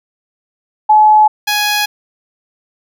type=tone pair in turn; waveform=sine / 10% pulse; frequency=855 / 833.5 Hz; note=A5 / G#5; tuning=-50 / +6 cents; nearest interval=unison; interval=44 cents; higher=first; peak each=-4 dBFS; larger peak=neither; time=0.89-1.28 / 1.47-1.86 s; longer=neither; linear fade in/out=10 ms; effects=none